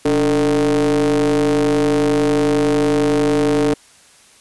square ring-modulated tone, 78.7 Hz, D#2, 20 cents sharp, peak -11 dBFS, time 0.05-3.74 s, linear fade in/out 5 ms, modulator 368 Hz, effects white hiss -48 dBFS RMS until 4.4 s + resampled to 24000 Hz

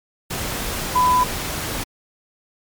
sine tone in noise, 1000 Hz, B5, 21 cents sharp, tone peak -13 dBFS, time 0.95-1.24 s, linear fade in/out 10 ms, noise pink, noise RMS -26 dBFS, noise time 0.3-1.84 s, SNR +10 dB, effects MP3 96 kbps

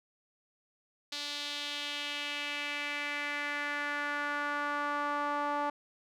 sawtooth tone with band-pass filter sweep, 290.7 Hz, D4, 18 cents flat, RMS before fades -35 dBFS, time 1.12-5.7 s, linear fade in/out 5 ms, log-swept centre 4100 to 960 Hz, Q 2.6, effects none

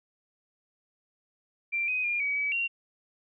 sine tone with pitch steps, 2362 / 2508 / 2410 / 2269 / 2284 / 2755 Hz, D7 / D#7 / D7 / C#7 / D7 / F7, +9 / +13 / +44 / +40 / -49 / -24 cents, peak -26 dBFS, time 1.72-2.68 s, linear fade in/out 20 ms, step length 160 ms, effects none

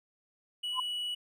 triangle tone, 2938 Hz, F#7, 13 cents flat, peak -31 dBFS, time 0.63-1.15 s, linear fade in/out 10 ms
sine tone with exponential growth, 1020 Hz, C6, 44 cents flat, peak -25 dBFS, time 0.72-0.8 s, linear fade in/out 5 ms, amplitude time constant 16 ms
effects none

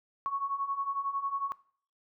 sine beating tone pair, 1100 / 1111 Hz, C#6 / C#6, -14 / +4 cents, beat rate 11 Hz, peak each -36 / -31 dBFS, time 0.26-1.52 s, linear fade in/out 0 ms, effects noise-tail reverb RT60 0.5 s tail -21 dB re dry

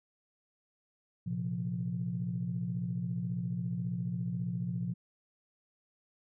sine chord, Bb suspended second, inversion none, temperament just, 116.54 / 131.11 / 174.81 Hz, Bb2 / C3 / F3, 0 / +4 / +2 cents, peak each -37 / -38 / -34 dBFS, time 1.26-4.94 s, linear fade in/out 10 ms, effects tanh soft clip ceiling -23 dBFS

